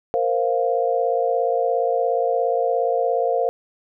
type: chord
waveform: sine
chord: Bb suspended second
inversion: none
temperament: equal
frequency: 466.2 / 523.3 / 698.5 Hz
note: Bb4 / C5 / F5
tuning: 0 / 0 / 0 cents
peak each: -22 dBFS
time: 0.14-3.49 s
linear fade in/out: 0 ms
effects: none